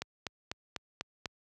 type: click train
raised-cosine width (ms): 0.2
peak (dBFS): -18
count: 6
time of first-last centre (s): 0.02-1.258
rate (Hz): 4.04
effects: high-pass 60 Hz 12 dB/octave